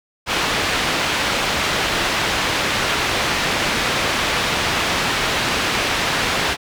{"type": "low-pass noise", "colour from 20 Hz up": "white", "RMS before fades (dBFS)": -20, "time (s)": [0.26, 6.57], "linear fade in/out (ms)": 50, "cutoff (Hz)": 3100, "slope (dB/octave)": 12, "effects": []}